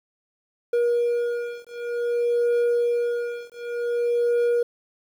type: beating tone pair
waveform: triangle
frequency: 476.7 / 477.24 Hz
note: A#4 / A#4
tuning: +39 / +41 cents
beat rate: 0.54 Hz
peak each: -22 dBFS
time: 0.73-4.63 s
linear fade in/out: 5 ms
effects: 9-bit